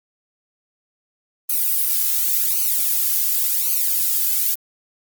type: noise with flanger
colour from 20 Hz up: violet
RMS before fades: -19 dBFS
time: 1.49-4.55 s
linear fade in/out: 10 ms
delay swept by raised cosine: 0.56 to 2.16 ms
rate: 0.9 Hz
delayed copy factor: -1
effects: Opus 32 kbps